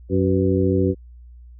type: harmonic tone with a mistuned harmonic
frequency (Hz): 93.7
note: F#2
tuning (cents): +22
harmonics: 1 / 2 / 3 / 4 / 5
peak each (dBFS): -21 / -23 / -22 / -21 / -25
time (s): 0.09-0.95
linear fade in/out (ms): 50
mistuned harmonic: 5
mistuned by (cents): +80
effects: added 60 Hz sine -40 dBFS peak until 1.59 s